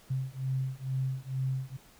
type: beating tone pair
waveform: sine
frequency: 130.81 / 133.01 Hz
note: C3 / C3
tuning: 0 / +29 cents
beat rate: 2.2 Hz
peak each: -33 / -33 dBFS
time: 0.1-1.77 s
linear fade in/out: 10 ms
effects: pink hiss -58 dBFS RMS until 1.99 s